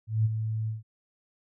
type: tone with ADSR envelope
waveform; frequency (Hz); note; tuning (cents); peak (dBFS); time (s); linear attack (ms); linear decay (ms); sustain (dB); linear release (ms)
sine; 110; A2; 0; -19; 0.07-0.83; 180; 30; -8; 150
effects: none

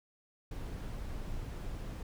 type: noise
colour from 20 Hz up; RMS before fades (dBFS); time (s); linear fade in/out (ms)
brown; -40; 0.51-2.03; 5
effects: none

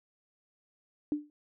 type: tone with exponential decay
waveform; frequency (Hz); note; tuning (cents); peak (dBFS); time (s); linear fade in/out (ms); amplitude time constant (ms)
sine; 296.5; D4; +17; -24; 1.12-1.3; 1; 39
effects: none

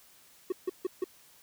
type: tone bursts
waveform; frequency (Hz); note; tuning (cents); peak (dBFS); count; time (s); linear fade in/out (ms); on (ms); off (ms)
triangle; 370; F#4; 0; -25; 4; 0.5-1.042; 5; 23; 150
effects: white hiss -59 dBFS RMS until 1.42 s

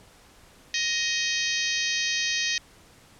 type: harmonic tone with a mistuned harmonic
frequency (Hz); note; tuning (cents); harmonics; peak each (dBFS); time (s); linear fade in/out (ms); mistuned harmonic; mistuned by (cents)
630; D#5; +21; 3 / 4 / 5 / 6 / 7 / 8 / 9 / 10; -30 / -31 / -32 / -33 / -33 / -34 / -35 / -35; 0.74-2.58; 2; 3; -20
effects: pink hiss -54 dBFS RMS until 3.19 s + low-pass 11000 Hz 12 dB/octave

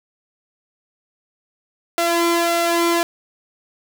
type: tone with flanger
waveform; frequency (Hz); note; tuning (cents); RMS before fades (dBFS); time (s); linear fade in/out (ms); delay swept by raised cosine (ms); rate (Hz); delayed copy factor
sawtooth; 339.9; F4; -47; -18; 1.98-3.03; 0; 1.4 to 2.06; 1.7; +0.6
effects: none

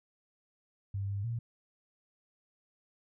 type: tone with pitch steps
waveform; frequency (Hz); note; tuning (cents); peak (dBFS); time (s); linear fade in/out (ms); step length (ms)
sine; 98.8 / 100 / 116.8; G2 / G2 / A#2; +14 / +35 / +4; -32; 0.94-1.39; 5; 150
effects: none

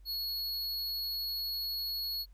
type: tone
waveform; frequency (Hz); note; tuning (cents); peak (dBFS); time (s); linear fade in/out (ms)
square; 4348; C#8; -34; -34; 0.05-2.26; 50
effects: added 47 Hz sine -52 dBFS peak until 2.33 s + pink hiss -75 dBFS RMS until 2.33 s

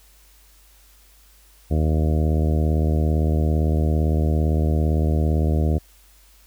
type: harmonic tone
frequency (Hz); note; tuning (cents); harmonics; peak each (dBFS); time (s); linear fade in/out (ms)
77.7; D#2; -2; 1 / 2 / 3 / 4 / 5 / 6 / 7 / 8 / 9; -18 / -24 / -28 / -30 / -32 / -34 / -35 / -36 / -37; 1.7-5.79; 20
effects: added 50 Hz sine -52 dBFS peak until 6.46 s + white hiss -55 dBFS RMS until 6.46 s

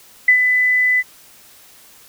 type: tone with ADSR envelope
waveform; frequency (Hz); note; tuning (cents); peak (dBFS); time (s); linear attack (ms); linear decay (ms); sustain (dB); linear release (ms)
sine; 2000; B6; +21; -6; 0.28-1.03; 5; 86; -6; 37
effects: white hiss -46 dBFS RMS until 2.08 s

